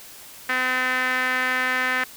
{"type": "tone with band-pass filter", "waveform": "sawtooth", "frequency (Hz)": 255.4, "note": "C4", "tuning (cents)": -42, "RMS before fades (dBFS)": -23, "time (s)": [0.49, 2.04], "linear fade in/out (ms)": 5, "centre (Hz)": 1800, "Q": 3.5, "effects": ["white hiss -43 dBFS RMS until 2.16 s"]}